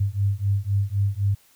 sine beating tone pair, 98 / 101.9 Hz, G2 / G#2, 0 / -32 cents, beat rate 3.9 Hz, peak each -23 dBFS, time 0-1.35 s, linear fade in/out 10 ms, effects white hiss -58 dBFS RMS until 1.55 s

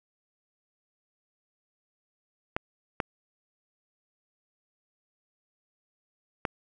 clicks, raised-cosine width 0.5 ms, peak -12 dBFS, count 3, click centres 2.565 / 3.002 / 6.452 s, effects none

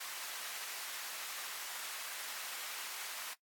pink high-pass noise, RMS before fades -44 dBFS, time 0-3.34 s, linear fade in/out 10 ms, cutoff 1200 Hz, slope 12 dB/octave, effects noise-tail reverb RT60 0.1 s tail -17 dB re dry + AAC 64 kbps

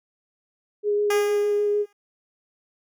sine tone with vibrato, 413.8 Hz, G#4, 6 cents flat, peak -19 dBFS, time 0.83-1.86 s, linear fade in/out 50 ms, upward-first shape square, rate 6.6 Hz, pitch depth 8 cents each way
10% pulse tone with exponential decay, 408.5 Hz, G#4, 29 cents flat, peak -14 dBFS, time 1.1-1.93 s, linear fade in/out 5 ms, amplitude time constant 180 ms
effects none

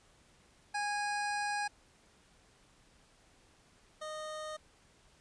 25% pulse tone pair in turn, 824 / 617.3 Hz, G#5 / D#5, -14 / -14 cents, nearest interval perfect fourth, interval 500 cents, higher first, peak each -29 / -36 dBFS, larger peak first, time 0.74-1.68 / 4.01-4.57 s, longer first, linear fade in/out 10 ms, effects pink hiss -65 dBFS RMS until 5.2 s + resampled to 22050 Hz

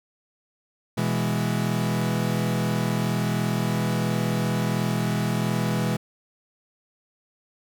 40% pulse chord, E major, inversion second, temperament equal, 123.47 / 164.81 / 207.7 Hz, B2 / E3 / G#3, 0 / 0 / 0 cents, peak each -26 dBFS, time 0.97-5.97 s, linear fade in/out 10 ms, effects none

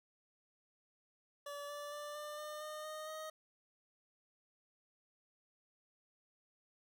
25% pulse tone with pitch steps, 575 / 582 / 589.1 / 596.3 / 603.6 / 611 / 618.4 / 626 Hz, D5 / D5 / D5 / D5 / D5 / D#5 / D#5 / D#5, -37 / -16 / +5 / +26 / +47 / -32 / -11 / +10 cents, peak -40 dBFS, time 1.46-3.3 s, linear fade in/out 5 ms, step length 230 ms, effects none

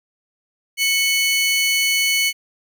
sawtooth tone pair together, 2208 / 2998 Hz, C#7 / F#7, -7 / +22 cents, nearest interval perfect fourth, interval 529 cents, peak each -14 / -18 dBFS, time 0.77-2.33 s, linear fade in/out 50 ms, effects none

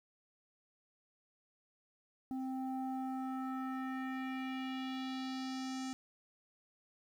square tone with low-pass filter sweep, 261.6 Hz, C4, in tune, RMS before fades -40 dBFS, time 2.31-5.93 s, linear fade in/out 0 ms, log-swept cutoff 570 to 6900 Hz, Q 2.3, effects 11-bit

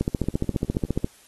two click trains, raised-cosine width 3 ms, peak -22 / -9 dBFS, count 7 / 16, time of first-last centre 0.24-0.85 / 0.01-1.044 s, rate 9.83 / 14.5 Hz, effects white hiss -54 dBFS RMS until 1.27 s + AAC 32 kbps

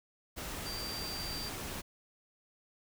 sine tone in noise, 4699 Hz, D8, in tune, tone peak -40 dBFS, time 0.65-1.5 s, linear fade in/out 20 ms, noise pink, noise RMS -41 dBFS, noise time 0.36-1.82 s, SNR -2 dB, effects none

